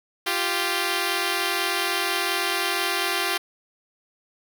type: tone pair together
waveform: 5% pulse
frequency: 347.8 / 392 Hz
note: F4 / G4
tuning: -7 / 0 cents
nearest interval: major second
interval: 207 cents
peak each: -14 dBFS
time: 0.26-3.38 s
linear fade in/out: 10 ms
effects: none